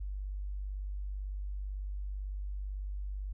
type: tone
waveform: sine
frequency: 49 Hz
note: G1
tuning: in tune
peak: -35 dBFS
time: 0-3.33 s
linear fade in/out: 10 ms
effects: none